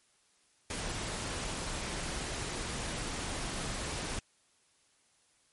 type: noise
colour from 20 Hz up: pink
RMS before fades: -37 dBFS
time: 0.7-4.19 s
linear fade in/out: 2 ms
effects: white hiss -69 dBFS RMS until 5.52 s + MP3 48 kbps